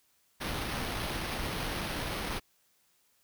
pink noise with sample-and-hold, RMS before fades -35 dBFS, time 0.4-2.4 s, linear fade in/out 20 ms, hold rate 7350 Hz, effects white hiss -70 dBFS RMS until 3.23 s

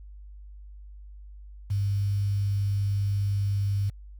sine tone with quantisation, 100.1 Hz, G2, 37 cents sharp, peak -23 dBFS, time 1.7-3.9 s, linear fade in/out 10 ms, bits 8, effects added 50 Hz sine -42 dBFS peak until 4.19 s

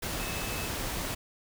sine tone in noise, 2600 Hz, E7, 24 cents flat, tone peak -41 dBFS, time 0.19-0.68 s, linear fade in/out 10 ms, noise pink, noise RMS -34 dBFS, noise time 0.02-1.15 s, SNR -10 dB, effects none

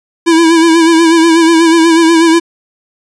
square tone with vibrato, 329.6 Hz, E4, in tune, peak -5 dBFS, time 0.26-2.4 s, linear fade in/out 20 ms, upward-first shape sine, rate 8.2 Hz, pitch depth 50 cents each way, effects resampled to 22050 Hz

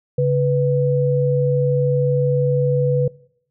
sine tone pair together, 139.64 / 493.9 Hz, C#3 / B4, +13 / 0 cents, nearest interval octave + minor seventh, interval 2187 cents, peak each -17 dBFS, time 0.18-3.08 s, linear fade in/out 5 ms, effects noise-tail reverb RT60 0.7 s tail -23 dB re dry

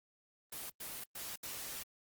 white noise bursts at uneven times, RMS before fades -44 dBFS, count 4, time 0.52-0.7 / 0.8-1.04 / 1.15-1.36 / 1.43-1.83 s, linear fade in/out 5 ms, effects Opus 24 kbps

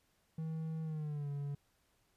triangle tone with pitch glide, 160 to 142.54 Hz, D#3 to C#3, +49 to +49 cents, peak -35 dBFS, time 0.38-1.55 s, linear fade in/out 5 ms, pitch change -200 cents, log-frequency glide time 0.83-1.29 s, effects pink hiss -75 dBFS RMS until 2.16 s + resampled to 32000 Hz

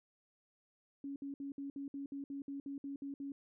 sine tone bursts, 278.7 Hz, C#4, 9 cents sharp, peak -40 dBFS, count 13, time 1.04-3.32 s, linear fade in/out 2 ms, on 120 ms, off 60 ms, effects none

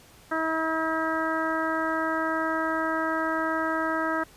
harmonic tone, 320.9 Hz, E4, 46 cents flat, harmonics 1 / 2 / 3 / 4 / 5 / 6, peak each -30 / -31 / -33 / -30 / -31 / -38 dBFS, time 0.31-4.24 s, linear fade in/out 10 ms, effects pink hiss -53 dBFS RMS until 4.36 s + resampled to 32000 Hz

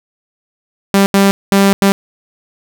sawtooth tone bursts at uneven times, 197.2 Hz, G3, 11 cents sharp, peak -3 dBFS, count 4, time 0.94-1.06 / 1.14-1.31 / 1.52-1.73 / 1.82-1.92 s, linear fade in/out 0 ms, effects none

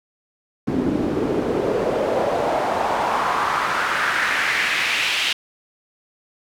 pink noise with band-pass filter sweep, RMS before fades -21 dBFS, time 0.67-5.33 s, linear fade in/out 5 ms, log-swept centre 250 to 3000 Hz, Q 2.4, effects none

